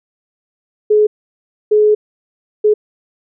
sine tone bursts at uneven times, 423.5 Hz, G#4, 34 cents sharp, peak -7 dBFS, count 3, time 0.9-1.07 / 1.71-1.95 / 2.64-2.74 s, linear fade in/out 10 ms, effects none

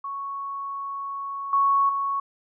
sine tone with level steps, 1108.7 Hz, C#6, in tune, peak -29 / -17 / -23 dBFS, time 0.04-2.2 s, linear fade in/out 5 ms, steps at 1.53 / 1.89 s, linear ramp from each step 2 ms, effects none

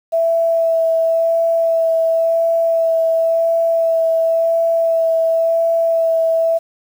sine tone with vibrato, 659.3 Hz, E5, in tune, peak -12 dBFS, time 0.12-6.59 s, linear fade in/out 20 ms, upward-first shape sine, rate 0.94 Hz, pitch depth 13 cents each way, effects 7-bit

